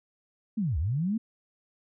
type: linear two-way sweep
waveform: sine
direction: down then up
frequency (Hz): 233.1 to 65.41 to 233.1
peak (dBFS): -25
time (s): 0.57-1.18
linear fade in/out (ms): 10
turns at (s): 0.78
effects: none